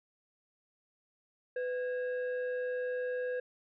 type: tone pair together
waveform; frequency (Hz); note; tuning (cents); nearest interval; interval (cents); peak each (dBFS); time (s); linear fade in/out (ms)
sine; 499.8 / 1638; B4 / G#6; +21 / -24; octave + major sixth; 2055; -31 / -40; 1.56-3.4; 5
effects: tanh soft clip ceiling -29 dBFS